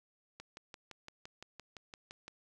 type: click train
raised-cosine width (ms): 0.2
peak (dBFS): -30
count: 12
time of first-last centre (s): 0.4-2.28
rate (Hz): 5.85
effects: none

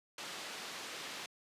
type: low-pass noise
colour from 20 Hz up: white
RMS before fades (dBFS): -45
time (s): 0.18-1.26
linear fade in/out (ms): 2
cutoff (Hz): 4500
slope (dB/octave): 12
effects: high-pass 200 Hz 12 dB/octave + resampled to 32000 Hz

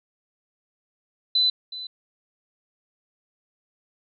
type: tone with echo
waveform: sine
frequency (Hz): 4010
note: B7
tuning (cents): +26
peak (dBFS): -17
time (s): 1.35-1.5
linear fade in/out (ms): 5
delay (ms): 370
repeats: 1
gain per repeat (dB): -15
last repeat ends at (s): 1.87
effects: none

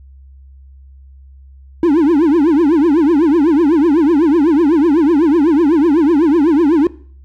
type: tone with vibrato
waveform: triangle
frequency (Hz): 311.1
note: D#4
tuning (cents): 0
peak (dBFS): -6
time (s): 1.83-6.87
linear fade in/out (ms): 2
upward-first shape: triangle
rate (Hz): 8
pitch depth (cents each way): 260
effects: noise-tail reverb RT60 0.5 s tail -20 dB re dry + added 67 Hz sine -37 dBFS peak until 7.24 s

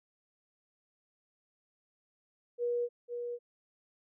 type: tone with echo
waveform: sine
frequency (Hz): 480.7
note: B4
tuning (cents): -47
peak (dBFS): -29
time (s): 2.58-2.89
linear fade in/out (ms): 50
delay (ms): 500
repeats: 1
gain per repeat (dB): -6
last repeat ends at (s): 3.39
effects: none

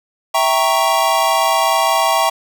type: chord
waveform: square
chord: E diminished seventh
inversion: none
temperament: equal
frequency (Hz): 659.3 / 784 / 932.3 / 1108.7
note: E5 / G5 / Bb5 / Db6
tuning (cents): 0 / 0 / 0 / 0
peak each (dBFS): -19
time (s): 0.34-2.3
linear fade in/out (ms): 10
effects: none

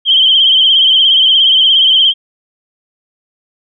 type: tone with vibrato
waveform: sine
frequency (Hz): 3136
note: G7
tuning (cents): 0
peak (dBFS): -5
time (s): 0.05-2.14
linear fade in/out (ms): 50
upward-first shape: sine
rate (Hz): 17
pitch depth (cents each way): 62
effects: none

